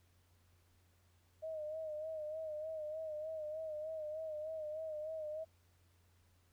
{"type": "tone with vibrato", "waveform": "sine", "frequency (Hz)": 622.3, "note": "D#5", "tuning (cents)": 0, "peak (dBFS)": -40, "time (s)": [1.42, 5.45], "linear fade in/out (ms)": 20, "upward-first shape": "sine", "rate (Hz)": 3.3, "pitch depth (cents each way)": 55, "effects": ["added 88 Hz sine -69 dBFS peak until 6.52 s", "pink hiss -75 dBFS RMS until 6.52 s"]}